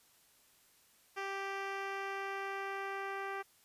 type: tone with low-pass filter sweep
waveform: 10% pulse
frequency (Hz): 392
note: G4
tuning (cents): 0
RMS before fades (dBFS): -40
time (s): 1.16-3.43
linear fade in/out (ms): 20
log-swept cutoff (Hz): 3900 to 2100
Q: 0.8
effects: white hiss -67 dBFS RMS until 3.64 s + resampled to 32000 Hz